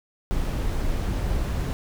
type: noise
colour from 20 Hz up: brown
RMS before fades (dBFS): -25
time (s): 0.31-1.73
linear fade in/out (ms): 0
effects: none